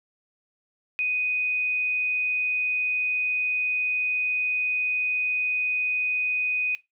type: tone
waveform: sine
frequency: 2493 Hz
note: D#7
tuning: 3 cents sharp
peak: -23 dBFS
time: 0.99-6.75 s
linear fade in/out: 0 ms
effects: noise-tail reverb RT60 0.2 s tail -19 dB re dry